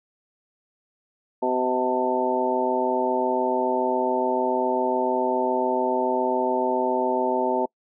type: harmonic tone with a mistuned harmonic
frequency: 127.1 Hz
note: C3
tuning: 50 cents flat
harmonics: 2 / 3 / 4 / 5 / 6 / 7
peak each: -29 / -26 / -29 / -27 / -34 / -25 dBFS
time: 1.42-7.66 s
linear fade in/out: 10 ms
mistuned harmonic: 6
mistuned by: -50 cents
effects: noise-tail reverb RT60 0.1 s tail -26 dB re dry